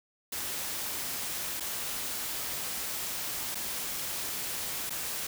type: noise with dropouts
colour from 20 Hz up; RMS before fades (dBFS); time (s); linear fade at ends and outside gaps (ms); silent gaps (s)
white; -35; 0.32-5.27; 5; 1.599-1.605 / 3.547-3.553 / 4.896-4.904
effects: none